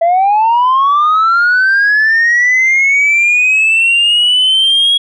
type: linear sweep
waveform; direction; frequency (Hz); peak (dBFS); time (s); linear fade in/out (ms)
sine; up; 659.3 to 3322; -5; 0.01-4.98; 10
effects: tanh soft clip ceiling -5 dBFS